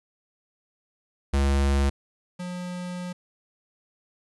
square tone pair in turn, 69.3 / 179.12 Hz, C#2 / F3, 0 / +44 cents, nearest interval octave + major third, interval 1644 cents, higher second, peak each -20 / -32 dBFS, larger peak first, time 1.33-1.9 / 2.39-3.13 s, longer second, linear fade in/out 10 ms, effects resampled to 24000 Hz + 10-bit

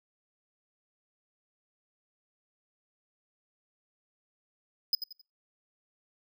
square tone with echo, 5020 Hz, D#8, 15 cents sharp, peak -23 dBFS, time 4.93-4.95 s, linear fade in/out 2 ms, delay 88 ms, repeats 3, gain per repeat -10 dB, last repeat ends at 5.214 s, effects noise-tail reverb RT60 0.3 s tail -25 dB re dry

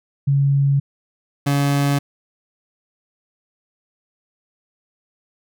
sine / 30% pulse tone pair in turn, 139.5 / 141.61 Hz, C#3 / C#3, +11 / +37 cents, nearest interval unison, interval 26 cents, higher second, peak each -13 dBFS, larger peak neither, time 0.27-0.8 / 1.46-1.99 s, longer neither, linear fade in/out 10 ms, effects none

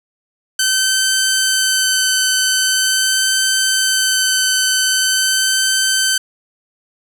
10% pulse tone with vibrato, 1533 Hz, G6, 39 cents flat, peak -4 dBFS, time 0.59-6.18 s, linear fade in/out 5 ms, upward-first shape sine, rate 0.43 Hz, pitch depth 10 cents each way, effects none

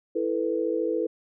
sine chord, E suspended fourth, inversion none, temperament equal, 329.6 / 440 / 493.9 Hz, E4 / A4 / B4, 0 / 0 / 0 cents, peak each -28 dBFS, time 0.15-1.07 s, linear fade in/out 10 ms, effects none

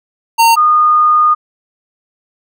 square / sine tone pair in turn, 918 / 1225.4 Hz, A#5 / D#6, -27 / -27 cents, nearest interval perfect fourth, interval 500 cents, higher second, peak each -6 dBFS, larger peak neither, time 0.38-0.56 / 0.56-1.35 s, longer second, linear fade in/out 20 ms, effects none

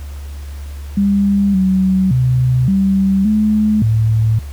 sine tone with pitch steps, 199.9 / 188.5 / 127.2 / 193.8 / 213.7 / 110.9 Hz, G3 / F#3 / C3 / G3 / G#3 / A2, +34 / +32 / -48 / -20 / +50 / +14 cents, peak -10 dBFS, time 0.97-4.39 s, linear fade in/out 5 ms, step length 570 ms, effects added 71 Hz sine -25 dBFS peak until 4.52 s + pink hiss -42 dBFS RMS until 4.52 s

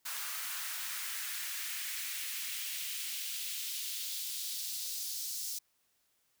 white noise with high-pass filter sweep, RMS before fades -39 dBFS, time 0.05-5.59 s, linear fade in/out 10 ms, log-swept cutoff 1200 to 5300 Hz, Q 1.6, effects white hiss -75 dBFS RMS until 6.4 s

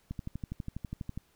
click train, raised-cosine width 5 ms, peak -24 dBFS, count 14, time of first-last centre 0.11-1.176 s, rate 12.2 Hz, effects pink hiss -68 dBFS RMS until 1.35 s

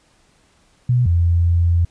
sine tone pair in turn, 123.47 / 85.53 Hz, B2 / F2, 0 / -36 cents, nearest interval tritone, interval 636 cents, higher first, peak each -12 dBFS, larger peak neither, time 0.89-1.06 / 1.06-1.85 s, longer second, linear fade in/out 5 ms, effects pink hiss -57 dBFS RMS until 1.9 s + resampled to 22050 Hz

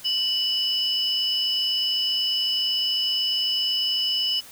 sine tone cluster, 2962 / 4986 / 5210 Hz, F#7 / D#8 / E8, +1 / +3 / -21 cents, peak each -23 / -30 / -27 dBFS, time 0.04-4.41 s, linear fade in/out 20 ms, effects white hiss -45 dBFS RMS until 4.51 s

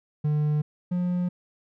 triangle tone pair in turn, 150 / 178.38 Hz, D3 / F3, +37 / +37 cents, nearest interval minor third, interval 300 cents, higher second, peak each -19 / -21 dBFS, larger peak first, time 0.24-0.62 / 0.91-1.29 s, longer neither, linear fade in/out 10 ms, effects none

